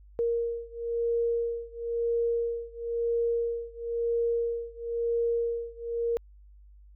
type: beating tone pair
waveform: sine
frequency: 467.1 / 468.09 Hz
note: A#4 / A#4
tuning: +3 / +7 cents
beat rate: 0.99 Hz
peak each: -29 / -30 dBFS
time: 0.19-6.17 s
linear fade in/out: 0 ms
effects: added 50 Hz sine -50 dBFS peak until 6.95 s